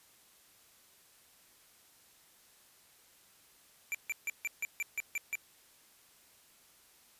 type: tone bursts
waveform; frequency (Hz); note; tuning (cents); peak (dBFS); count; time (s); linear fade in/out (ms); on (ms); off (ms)
square; 2349; D7; 0; -33; 9; 3.92-5.354; 0; 26; 150
effects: white hiss -63 dBFS RMS until 7.19 s + resampled to 32000 Hz